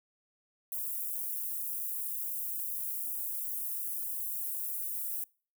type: high-pass noise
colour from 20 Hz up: white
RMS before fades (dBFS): -36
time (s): 0.72-5.24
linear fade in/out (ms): 2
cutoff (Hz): 11000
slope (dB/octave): 24
effects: noise-tail reverb RT60 0.4 s tail -25 dB re dry